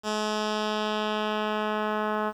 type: tone with low-pass filter sweep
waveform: 10% pulse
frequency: 213.2 Hz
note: G#3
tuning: 46 cents sharp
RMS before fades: -28 dBFS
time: 0.03-2.33 s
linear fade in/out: 50 ms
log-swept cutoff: 6700 to 1500 Hz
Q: 1.4
effects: 9-bit